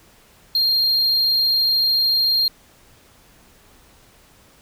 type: tone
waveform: triangle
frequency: 4209 Hz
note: C8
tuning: 9 cents sharp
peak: -14 dBFS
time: 0.55-2.48 s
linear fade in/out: 2 ms
effects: pink hiss -52 dBFS RMS until 4.61 s